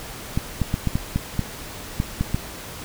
clicks, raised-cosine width 5 ms, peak -8 dBFS, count 10, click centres 0.375 / 0.617 / 0.741 / 0.873 / 0.955 / 1.16 / 1.393 / 2.001 / 2.21 / 2.345 s, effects pink hiss -36 dBFS RMS until 2.84 s

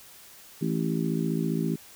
harmonic tone with a mistuned harmonic, 55 Hz, A1, in tune, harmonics 3 / 4 / 5 / 6 / 7, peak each -28 / -30 / -32 / -34 / -35 dBFS, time 0.61-1.76 s, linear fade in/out 10 ms, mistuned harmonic 7, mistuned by +23 cents, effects white hiss -50 dBFS RMS until 1.95 s

